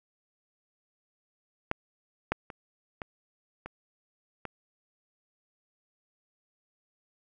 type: clicks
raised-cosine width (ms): 0.5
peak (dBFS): -12 / -11 / -26 / -21 / -24 / -21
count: 6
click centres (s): 1.714 / 2.32 / 2.502 / 3.018 / 3.66 / 4.453
effects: none